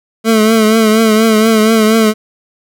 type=tone with vibrato; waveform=25% pulse; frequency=220 Hz; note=A3; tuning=in tune; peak=-3 dBFS; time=0.24-2.14 s; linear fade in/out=50 ms; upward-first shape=triangle; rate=4.2 Hz; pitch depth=59 cents each way; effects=none